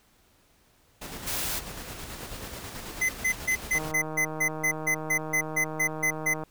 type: noise with tremolo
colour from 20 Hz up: pink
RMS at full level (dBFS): -38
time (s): 1.01-3.92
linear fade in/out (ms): 10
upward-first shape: square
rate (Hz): 9.2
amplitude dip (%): 30
type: noise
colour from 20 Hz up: white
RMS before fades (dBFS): -31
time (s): 1.26-1.6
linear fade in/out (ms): 20
type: tone bursts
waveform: square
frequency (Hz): 2037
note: C7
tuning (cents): -47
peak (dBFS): -23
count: 15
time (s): 3.01-6.34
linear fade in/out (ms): 10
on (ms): 82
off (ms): 150
type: click train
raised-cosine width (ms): 1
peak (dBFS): -22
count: 420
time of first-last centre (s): 3.75-6.436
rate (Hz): 156
effects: pink hiss -63 dBFS RMS until 6.5 s